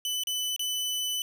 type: tone with dropouts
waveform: sawtooth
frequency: 2998 Hz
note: F#7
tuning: 22 cents sharp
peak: -25 dBFS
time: 0.05-1.22 s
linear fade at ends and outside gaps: 1 ms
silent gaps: 0.236-0.271 / 0.563-0.594 s
effects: none